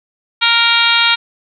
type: harmonic tone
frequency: 466.2 Hz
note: A#4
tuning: in tune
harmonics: 2 / 3 / 4 / 5 / 6 / 7 / 8 / 9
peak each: -20 / -16 / -22 / -16 / -19 / -17 / -17 / -21 dBFS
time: 0.41-1.16 s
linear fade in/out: 20 ms
effects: none

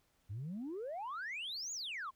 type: exponential two-way sweep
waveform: sine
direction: up then down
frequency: 92.5 to 7040 to 1002 Hz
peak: -38 dBFS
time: 0.29-2.11 s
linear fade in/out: 20 ms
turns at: 1.72 s
effects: tanh soft clip ceiling -37 dBFS + pink hiss -75 dBFS RMS until 2.15 s

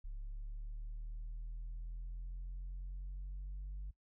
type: linear sweep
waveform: sine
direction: up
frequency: 34.65 to 49 Hz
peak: -39 dBFS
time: 0.04-3.91 s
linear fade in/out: 10 ms
effects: noise-tail reverb RT60 0.1 s tail -21 dB re dry + tanh soft clip ceiling -40 dBFS

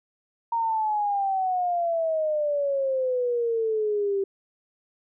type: exponential sweep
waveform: sine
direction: down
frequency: 933 to 388.4 Hz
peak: -22 dBFS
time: 0.52-4.24 s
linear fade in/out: 5 ms
effects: none

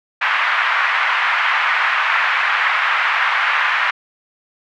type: band-pass noise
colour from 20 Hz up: white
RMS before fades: -17 dBFS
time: 0.21-3.91 s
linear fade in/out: 10 ms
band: 960 to 2200 Hz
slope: 24 dB/octave
effects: none

